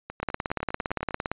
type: two click trains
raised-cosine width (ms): 0.5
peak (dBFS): -20 / -12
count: 11 / 20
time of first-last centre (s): 0.1-1.108 / 0.23-1.316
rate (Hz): 9.92 / 17.5
effects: resampled to 8000 Hz